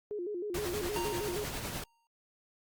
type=tone with vibrato; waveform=sine; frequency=383.6 Hz; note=G4; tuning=37 cents flat; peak=-34 dBFS; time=0.11-1.44 s; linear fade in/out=0 ms; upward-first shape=square; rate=6.4 Hz; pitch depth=150 cents each way
type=noise with tremolo; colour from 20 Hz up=pink; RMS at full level=-37 dBFS; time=0.54-1.84 s; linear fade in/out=5 ms; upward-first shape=sine; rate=10 Hz; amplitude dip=40%
type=tone with exponential decay; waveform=square; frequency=927 Hz; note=A#5; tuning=10 cents flat; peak=-35 dBFS; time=0.96-2.07 s; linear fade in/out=1 ms; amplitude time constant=240 ms
effects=Opus 48 kbps